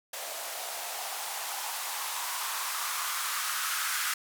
violet noise with band-pass filter sweep, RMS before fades -34 dBFS, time 0.13-4.14 s, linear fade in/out 5 ms, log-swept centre 620 to 1400 Hz, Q 3.3, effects none

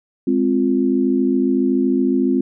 sine chord, F minor, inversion first, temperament equal, 207.7 / 261.6 / 349.2 Hz, Ab3 / C4 / F4, 0 / 0 / 0 cents, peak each -21 / -16 / -20 dBFS, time 0.27-2.41 s, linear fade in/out 5 ms, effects none

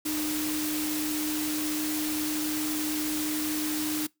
sine tone in noise, 305.2 Hz, D#4, 33 cents flat, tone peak -29 dBFS, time 0.05-4.07 s, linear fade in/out 10 ms, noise white, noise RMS -33 dBFS, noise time 0.05-4.07 s, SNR +1 dB, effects noise-tail reverb RT60 0.2 s tail -24 dB re dry

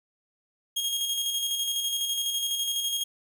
sawtooth tone with tremolo, 3258 Hz, G#7, 34 cents flat, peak -22 dBFS, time 0.76-3.04 s, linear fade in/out 10 ms, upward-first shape square, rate 12 Hz, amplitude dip 35%, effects none

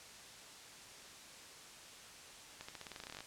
accelerating click train, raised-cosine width 0.2 ms, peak -29 dBFS, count 16, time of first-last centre 2.61-3.206 s, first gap 75 ms, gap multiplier 0.9, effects white hiss -54 dBFS RMS until 3.26 s + low-pass 8000 Hz 12 dB/octave

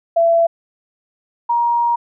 sine tone pair in turn, 671 / 945.1 Hz, E5 / A#5, +31 / +24 cents, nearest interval tritone, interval 593 cents, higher second, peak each -10 / -13 dBFS, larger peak first, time 0.16-0.47 / 1.49-1.96 s, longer second, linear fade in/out 10 ms, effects none

